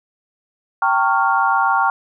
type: chord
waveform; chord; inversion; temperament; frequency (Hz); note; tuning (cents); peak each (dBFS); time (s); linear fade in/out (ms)
sine; G half-diminished seventh; none; equal with one note detuned; 784 / 911 / 1108.7 / 1396.9; G5 / Bb5 / Db6 / F6; 0 / -40 / 0 / 0; -19; 0.82-1.9; 2
effects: none